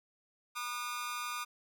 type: tone with amplitude modulation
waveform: sawtooth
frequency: 1217 Hz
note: D#6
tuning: 39 cents flat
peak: -29 dBFS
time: 0.55-1.45 s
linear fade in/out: 20 ms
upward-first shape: sine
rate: 252 Hz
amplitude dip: 85%
effects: none